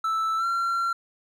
triangle tone with pitch glide, 1318.5 to 1367.4 Hz, E6 to F6, 0 to -37 cents, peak -21 dBFS, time 0.04-0.93 s, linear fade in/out 5 ms, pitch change +63 cents, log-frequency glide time 0.37-0.45 s, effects none

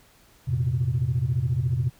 sine chord, F suspended fourth, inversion none, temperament equal, 87.31 / 116.54 / 130.81 Hz, F2 / Bb2 / C3, 0 / 0 / 0 cents, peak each -29 / -25 / -23 dBFS, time 0.47-1.9 s, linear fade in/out 20 ms, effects tanh soft clip ceiling -15 dBFS + pink hiss -57 dBFS RMS until 1.99 s

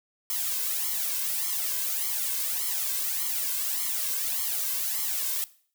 blue noise with flanger, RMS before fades -29 dBFS, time 0.3-5.44 s, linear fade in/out 0 ms, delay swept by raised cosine 0.94 to 1.94 ms, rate 1.7 Hz, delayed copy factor +0.95, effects noise-tail reverb RT60 0.5 s tail -19 dB re dry

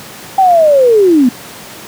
sine linear sweep, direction down, 784 to 233 Hz, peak -4 dBFS, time 0.38-1.29 s, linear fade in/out 5 ms, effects pink hiss -30 dBFS RMS until 1.87 s + high-pass 150 Hz 12 dB/octave

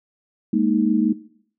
sine chord, Ab suspended second, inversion none, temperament just, 207.7 / 233.6 / 311.5 Hz, Ab3 / Bb3 / Eb4, 0 / +4 / +2 cents, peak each -20 / -20 / -21 dBFS, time 0.53-1.13 s, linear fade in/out 5 ms, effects noise-tail reverb RT60 0.6 s tail -17 dB re dry

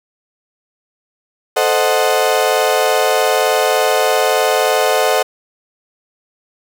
35% pulse chord, A diminished seventh, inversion none, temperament equal, 440 / 523.3 / 622.3 / 740 Hz, A4 / C5 / Eb5 / Gb5, 0 / 0 / 0 / 0 cents, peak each -16 dBFS, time 1.56-5.23 s, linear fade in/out 10 ms, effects none

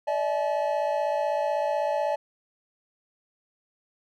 triangle tone cluster, 585 / 641 / 855 Hz, D5 / E5 / A5, -7 / -49 / -50 cents, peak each -25 / -27 / -27 dBFS, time 0.07-2.16 s, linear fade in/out 10 ms, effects none

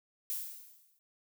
violet noise with exponential decay, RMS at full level -34 dBFS, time 0.3-0.99 s, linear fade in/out 0 ms, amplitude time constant 150 ms, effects none

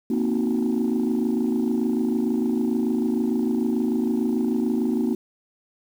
sine chord, C half-diminished seventh, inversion third, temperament equal with one note detuned, 233.1 / 259.8 / 311.1 / 370 Hz, Bb3 / C4 / Eb4 / Gb4, 0 / -12 / 0 / 0 cents, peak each -22 / -24 / -26 / -27 dBFS, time 0.1-5.15 s, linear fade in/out 5 ms, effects tanh soft clip ceiling -15 dBFS + 8-bit

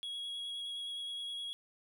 triangle tone with vibrato, 3322 Hz, G#7, in tune, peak -37 dBFS, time 0.03-1.53 s, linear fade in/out 0 ms, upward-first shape sine, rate 9.6 Hz, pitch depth 12 cents each way, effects none

